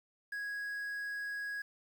triangle tone with quantisation, 1659 Hz, G#6, 2 cents flat, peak -35 dBFS, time 0.32-1.62 s, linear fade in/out 5 ms, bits 10, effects none

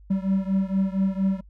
triangle beating tone pair, 191 / 195.3 Hz, G3 / G3, -45 / -6 cents, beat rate 4.3 Hz, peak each -21 / -23 dBFS, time 0.1-1.41 s, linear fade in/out 10 ms, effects noise-tail reverb RT60 0.1 s tail -25 dB re dry + added 50 Hz sine -46 dBFS peak until 1.49 s

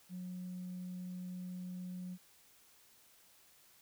sine tone, 181.4 Hz, F#3, 34 cents flat, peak -40 dBFS, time 0.09-2.18 s, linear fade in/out 50 ms, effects tanh soft clip ceiling -38 dBFS + white hiss -65 dBFS RMS until 3.81 s

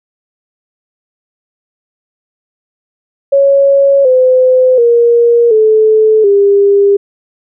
sine tone with pitch steps, 554.4 / 511.3 / 471.6 / 435 / 401.2 Hz, C#5 / C5 / A#4 / A4 / G4, 0 / -40 / +20 / -20 / +40 cents, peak -4 dBFS, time 3.32-6.97 s, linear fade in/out 10 ms, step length 730 ms, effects none

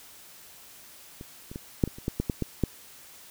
clicks, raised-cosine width 3 ms, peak -27 / -27 / -22 / -8 / -22 / -29 / -14 / -13 / -13 / -14 / -10 dBFS, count 11, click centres 1.211 / 1.515 / 1.559 / 1.838 / 1.876 / 1.985 / 2.081 / 2.2 / 2.298 / 2.423 / 2.637 s, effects white hiss -50 dBFS RMS until 3.3 s

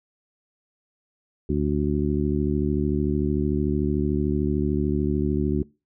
harmonic tone, 73.42 Hz, D2, in tune, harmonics 1 / 2 / 3 / 4 / 5, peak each -27 / -27 / -27 / -27 / -27 dBFS, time 1.49-5.63 s, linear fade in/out 5 ms, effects noise-tail reverb RT60 0.3 s tail -24 dB re dry

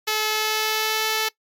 5% pulse tone with pitch glide, 431.3 to 437.6 Hz, A4 to A4, -35 to -9 cents, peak -9 dBFS, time 0.07-1.29 s, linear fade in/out 10 ms, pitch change +26 cents, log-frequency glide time 0.28-1.07 s, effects noise-tail reverb RT60 0.1 s tail -20 dB re dry + MP3 96 kbps

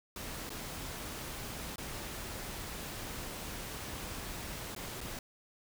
pink noise with dropouts, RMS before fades -42 dBFS, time 0.16-5.19 s, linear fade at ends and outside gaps 2 ms, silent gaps 0.494-0.502 / 1.759-1.781 / 4.75-4.762 / 5.007-5.012 s, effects none

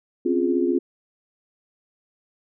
sine chord, Db major seventh, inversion third, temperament equal, 261.6 / 277.2 / 349.2 / 415.3 Hz, C4 / Db4 / F4 / Ab4, 0 / 0 / 0 / 0 cents, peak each -24 / -27 / -21 / -27 dBFS, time 0.25-0.79 s, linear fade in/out 10 ms, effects none

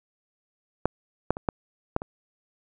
clicks, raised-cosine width 1 ms, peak -7 / -7 / -20 / -9 / -8 / -20 dBFS, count 6, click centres 0.856 / 1.306 / 1.369 / 1.488 / 1.964 / 2.019 s, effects none

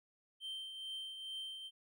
triangle tone with tremolo, 3127 Hz, G7, 5 cents flat, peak -39 dBFS, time 0.4-1.71 s, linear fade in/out 50 ms, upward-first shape triangle, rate 2.3 Hz, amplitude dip 50%, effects none

